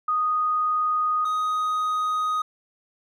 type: tone pair in turn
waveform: sine / triangle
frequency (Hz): 1241 / 1249.6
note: D#6 / D#6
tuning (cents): -5 / +7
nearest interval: unison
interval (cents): 12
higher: second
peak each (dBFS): -20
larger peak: neither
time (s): 0.08-1.25 / 1.25-2.42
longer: neither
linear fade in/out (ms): 5
effects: none